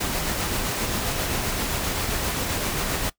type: noise with tremolo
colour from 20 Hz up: pink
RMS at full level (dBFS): -25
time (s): 0-3.1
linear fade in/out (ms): 10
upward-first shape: sine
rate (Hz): 7.6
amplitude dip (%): 25
effects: noise-tail reverb RT60 0.1 s tail -19 dB re dry